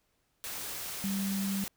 sine tone in noise, 196 Hz, G3, in tune, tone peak -30 dBFS, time 1.04-1.64 s, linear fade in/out 0 ms, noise white, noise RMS -39 dBFS, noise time 0.44-1.68 s, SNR +6 dB, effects pink hiss -75 dBFS RMS until 1.76 s

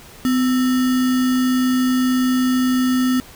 sine tone with sample-and-hold, 254.1 Hz, B3, 49 cents sharp, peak -14 dBFS, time 0.25-3.2 s, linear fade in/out 0 ms, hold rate 1575 Hz, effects pink hiss -42 dBFS RMS until 3.35 s

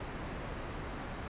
pink low-pass noise, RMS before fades -41 dBFS, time 0-1.28 s, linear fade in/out 5 ms, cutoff 2000 Hz, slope 12 dB/octave, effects resampled to 8000 Hz

